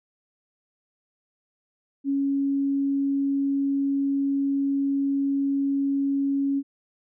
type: tone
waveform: sine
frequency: 277.2 Hz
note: C#4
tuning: in tune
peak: -21 dBFS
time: 2.04-6.63 s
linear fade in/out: 50 ms
effects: none